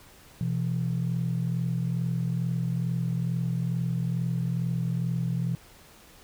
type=tone pair together; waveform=sine; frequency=126.31 / 168.6 Hz; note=B2 / E3; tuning=+39 / +39 cents; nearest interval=perfect fourth; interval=500 cents; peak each=-27 dBFS; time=0.41-5.55 s; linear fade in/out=0 ms; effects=tanh soft clip ceiling -19 dBFS + pink hiss -53 dBFS RMS until 6.23 s